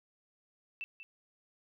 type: tone with echo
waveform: sine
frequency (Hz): 2661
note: E7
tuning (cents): +16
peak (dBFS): -37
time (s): 0.81-0.84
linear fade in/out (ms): 0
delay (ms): 190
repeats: 1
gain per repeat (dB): -9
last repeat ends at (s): 1.03
effects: none